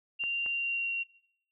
sine tone with pitch glide, 2775 to 2751 Hz, F7 to F7, -12 to -27 cents, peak -29 dBFS, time 0.19-1.04 s, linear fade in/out 20 ms, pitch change -15 cents, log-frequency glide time 0.48-0.91 s
clicks, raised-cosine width 0.5 ms, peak -31 dBFS, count 2, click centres 0.238 / 0.462 s
effects noise-tail reverb RT60 0.7 s tail -21 dB re dry

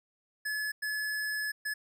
square tone bursts at uneven times, 1711 Hz, A6, 49 cents flat, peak -32 dBFS, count 3, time 0.45-0.72 / 0.82-1.52 / 1.65-1.74 s, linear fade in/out 10 ms, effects none

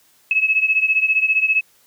sine beating tone pair, 2579 / 2594 Hz, E7 / E7, -39 / -28 cents, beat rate 15 Hz, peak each -16 / -19 dBFS, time 0.31-1.61 s, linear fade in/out 2 ms, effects white hiss -56 dBFS RMS until 1.86 s + high-pass 60 Hz 12 dB/octave

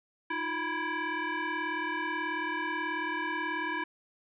sine tone with frequency modulation, 349.2 Hz, F4, in tune, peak -30 dBFS, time 0.3-3.84 s, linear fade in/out 5 ms, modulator 660 Hz, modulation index 3, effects none

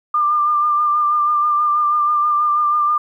sine tone with vibrato, 1195 Hz, D6, 30 cents sharp, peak -13 dBFS, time 0.14-2.98 s, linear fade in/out 5 ms, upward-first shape sine, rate 6.2 Hz, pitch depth 26 cents each way, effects 9-bit

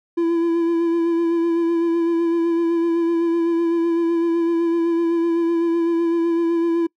triangle tone with vibrato, 336.1 Hz, E4, 34 cents sharp, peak -14 dBFS, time 0.17-6.87 s, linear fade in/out 10 ms, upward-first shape sine, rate 7.9 Hz, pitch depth 25 cents each way, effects noise-tail reverb RT60 0.1 s tail -25 dB re dry

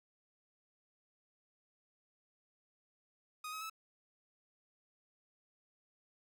sawtooth tone with pitch steps, 1244.5 / 1274.3 / 1304.9 Hz, D#6 / D#6 / E6, 0 / +41 / -18 cents, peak -38 dBFS, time 3.44-3.698 s, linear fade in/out 5 ms, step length 86 ms, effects AAC 64 kbps

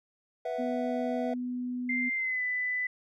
triangle chord, B suspended fourth, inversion none, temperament equal, 493.9 / 659.3 / 740 Hz, B4 / E5 / F#5, 0 / 0 / 0 cents, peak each -33 / -32 / -36 dBFS, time 0.45-1.34 s, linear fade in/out 5 ms
sine tone, 248.1 Hz, B3, 8 cents sharp, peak -31 dBFS, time 0.58-2.1 s, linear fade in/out 20 ms
sine tone with pitch glide, 2093 to 1996.2 Hz, C7 to B6, 0 to +18 cents, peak -28 dBFS, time 1.89-2.87 s, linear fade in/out 5 ms, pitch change -82 cents, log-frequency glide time 2.15-2.42 s
effects none

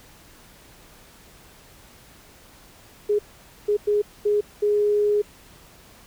sine tone bursts at uneven times, 415.3 Hz, G#4, in tune, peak -17 dBFS, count 5, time 3.09-3.19 / 3.68-3.77 / 3.87-4.02 / 4.25-4.41 / 4.62-5.22 s, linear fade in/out 10 ms, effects pink hiss -50 dBFS RMS until 6.06 s

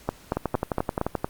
two click trains, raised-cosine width 1 ms, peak -9 / -10 dBFS, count 6 / 10, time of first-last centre 0.09-1.245 / 0.37-1.153 s, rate 4.33 / 11.5 Hz, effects pink hiss -51 dBFS RMS until 1.29 s + Opus 48 kbps

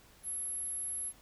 sine tone, 11175 Hz, F9, in tune, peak -35 dBFS, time 0.23-1.13 s, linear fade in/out 50 ms, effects added 50 Hz sine -66 dBFS peak until 1.21 s + pink hiss -61 dBFS RMS until 1.21 s

